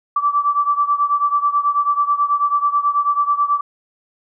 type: beating tone pair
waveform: sine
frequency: 1158 / 1167.2 Hz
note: D6 / D6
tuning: -25 / -11 cents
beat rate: 9.2 Hz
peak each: -16 / -19 dBFS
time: 0.16-3.61 s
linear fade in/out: 5 ms
effects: none